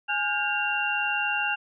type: tone cluster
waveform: sine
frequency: 830 / 1429 / 1593 / 2767 Hz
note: G#5 / F6 / G6 / F7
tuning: -1 / +39 / +27 / -17 cents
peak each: -30 / -31 / -31 / -27 dBFS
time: 0.08-1.56 s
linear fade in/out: 20 ms
effects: none